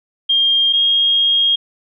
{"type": "tone pair in turn", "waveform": "sine", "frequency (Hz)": [3213, 3252], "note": ["G7", "G#7"], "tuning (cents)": [42, -37], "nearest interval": "unison", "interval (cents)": 21, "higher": "second", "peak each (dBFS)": -11, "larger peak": "neither", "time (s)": [[0.29, 0.73], [0.73, 1.56]], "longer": "second", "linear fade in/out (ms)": 10, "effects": []}